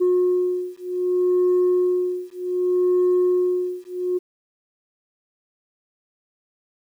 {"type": "beating tone pair", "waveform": "sine", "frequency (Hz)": [361.1, 361.75], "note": ["F#4", "F#4"], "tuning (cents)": [-42, -39], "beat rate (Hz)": 0.65, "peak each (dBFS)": -19, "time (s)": [0, 4.19], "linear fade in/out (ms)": 20, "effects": ["tanh soft clip ceiling -13 dBFS", "9-bit"]}